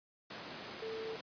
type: tone in noise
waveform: sine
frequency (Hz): 444.7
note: A4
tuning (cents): +18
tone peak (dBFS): -39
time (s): 0.82-1.16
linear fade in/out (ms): 5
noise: pink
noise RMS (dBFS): -45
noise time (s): 0.3-1.21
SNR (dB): +3
effects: high-pass 200 Hz 12 dB/octave + resampled to 11025 Hz